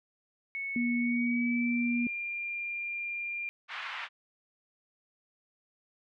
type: tone with pitch glide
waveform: sine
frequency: 2208 to 2394 Hz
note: C#7 to D7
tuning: -7 to +33 cents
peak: -33 dBFS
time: 0.55-3.49 s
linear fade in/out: 0 ms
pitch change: +140 cents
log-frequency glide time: 0.97-2.04 s
type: tone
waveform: sine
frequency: 240 Hz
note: B3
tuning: 49 cents flat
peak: -27 dBFS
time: 0.76-2.07 s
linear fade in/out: 2 ms
type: band-pass noise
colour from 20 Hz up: white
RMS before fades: -39 dBFS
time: 3.68-4.09 s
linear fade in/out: 50 ms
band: 940 to 2700 Hz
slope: 24 dB/octave
effects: none